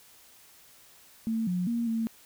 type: tone with pitch steps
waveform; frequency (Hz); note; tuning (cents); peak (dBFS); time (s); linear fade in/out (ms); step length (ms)
sine; 224.4 / 179.5 / 234.1 / 226; A3 / F3 / A#3 / A3; +34 / +48 / +8 / +47; -26; 1.27-2.07; 0; 200
effects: white hiss -56 dBFS RMS until 2.25 s